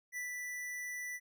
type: tone with ADSR envelope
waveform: square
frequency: 1975.5 Hz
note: B6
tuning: in tune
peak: -38 dBFS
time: 0.12-1.2 s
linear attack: 49 ms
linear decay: 130 ms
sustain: -2 dB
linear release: 47 ms
effects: none